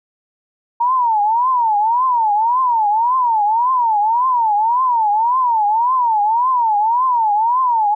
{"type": "tone with vibrato", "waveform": "sine", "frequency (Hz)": 925, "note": "A#5", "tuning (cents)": -14, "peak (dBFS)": -12, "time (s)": [0.8, 7.95], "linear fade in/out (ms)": 10, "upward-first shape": "triangle", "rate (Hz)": 1.8, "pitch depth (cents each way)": 230, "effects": []}